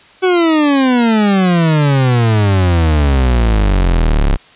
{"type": "exponential sweep", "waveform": "40% pulse", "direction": "down", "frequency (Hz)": [378.2, 33], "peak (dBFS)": -8, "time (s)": [0.22, 4.37], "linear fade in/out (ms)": 20, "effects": ["white hiss -43 dBFS RMS until 4.55 s", "resampled to 8000 Hz"]}